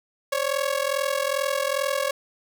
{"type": "ring-modulated tone", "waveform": "sawtooth", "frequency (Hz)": 554.4, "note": "C#5", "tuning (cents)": 0, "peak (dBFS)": -16, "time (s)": [0.32, 2.11], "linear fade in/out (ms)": 2, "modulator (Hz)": 21.2, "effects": []}